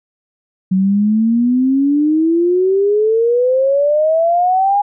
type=exponential sweep; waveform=sine; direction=up; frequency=185 to 824 Hz; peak=-10 dBFS; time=0.71-4.82 s; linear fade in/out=10 ms; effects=none